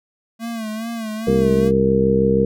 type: tone with vibrato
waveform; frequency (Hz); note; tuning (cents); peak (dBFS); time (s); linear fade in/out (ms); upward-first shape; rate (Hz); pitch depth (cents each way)
square; 223.7; A3; +29; -25; 0.39-1.72; 50; sine; 2.4; 71
type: harmonic tone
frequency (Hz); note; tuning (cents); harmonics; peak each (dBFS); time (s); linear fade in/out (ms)
66.3; C2; +23; 1 / 2 / 3 / 4 / 5 / 6 / 7; -28 / -24 / -18 / -27 / -28 / -23 / -16; 1.27-2.45; 5
effects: none